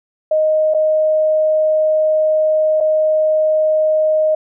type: tone with dropouts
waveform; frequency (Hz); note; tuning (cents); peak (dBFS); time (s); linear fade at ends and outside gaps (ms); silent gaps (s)
sine; 622; D#5; -1; -11; 0.31-4.35; 5; 0.739-0.745 / 2.804-2.808
effects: none